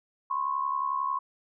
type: tone pair together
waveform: sine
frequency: 1017 / 1088.1 Hz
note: C6 / C#6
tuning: -50 / -33 cents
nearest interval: minor second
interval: 117 cents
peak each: -31 / -28 dBFS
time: 0.3-1.19 s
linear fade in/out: 10 ms
effects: none